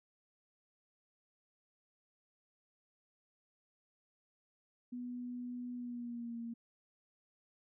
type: tone with pitch glide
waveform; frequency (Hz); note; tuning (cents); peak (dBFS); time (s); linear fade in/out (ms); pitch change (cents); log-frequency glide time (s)
sine; 245.7 to 232.6; B3 to A#3; -9 to -4; -40; 4.92-6.54; 10; -95; 5.74-6.38
effects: none